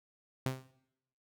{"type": "tone with exponential decay", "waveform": "sawtooth", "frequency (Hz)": 130.81, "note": "C3", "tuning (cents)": 0, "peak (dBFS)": -25, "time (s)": [0.46, 0.71], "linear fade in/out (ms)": 2, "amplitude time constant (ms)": 54, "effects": ["noise-tail reverb RT60 0.8 s tail -19 dB re dry"]}